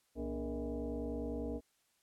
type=tone with frequency modulation; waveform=sine; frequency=113.5 Hz; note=A#2; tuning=46 cents flat; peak=-36 dBFS; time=0.15-1.61 s; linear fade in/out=50 ms; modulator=177 Hz; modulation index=2.6; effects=white hiss -75 dBFS RMS until 2.02 s + low-pass 12000 Hz 12 dB/octave